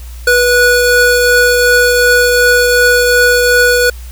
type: tone pair together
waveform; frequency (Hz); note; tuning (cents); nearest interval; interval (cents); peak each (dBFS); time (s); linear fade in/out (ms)
square; 489.9 / 1467; B4 / F#6; -14 / -15; octave + perfect fifth; 1899; -10; 0.27-3.9; 5
effects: added 60 Hz sine -25 dBFS peak until 4.11 s + white hiss -39 dBFS RMS until 4.11 s